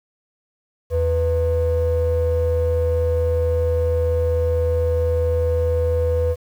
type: ring-modulated tone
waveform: triangle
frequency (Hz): 287.9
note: D4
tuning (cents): -34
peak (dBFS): -10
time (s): 0.9-6.36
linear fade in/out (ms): 50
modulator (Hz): 206
effects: tanh soft clip ceiling -11 dBFS + 8-bit